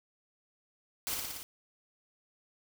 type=noise with echo; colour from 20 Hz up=white; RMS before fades=-35 dBFS; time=1.07-1.14 s; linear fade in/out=0 ms; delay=58 ms; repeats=5; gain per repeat=-2 dB; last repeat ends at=1.43 s; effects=none